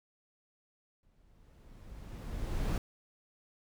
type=noise with exponential growth; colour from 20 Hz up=brown; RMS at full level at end=-29 dBFS; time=1.03-2.78 s; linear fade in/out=2 ms; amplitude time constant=380 ms; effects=none